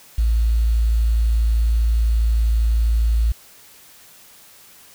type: tone with quantisation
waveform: sine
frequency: 56.2 Hz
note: A1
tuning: 37 cents sharp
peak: -14 dBFS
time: 0.18-3.32 s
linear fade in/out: 5 ms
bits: 7
effects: white hiss -47 dBFS RMS until 4.94 s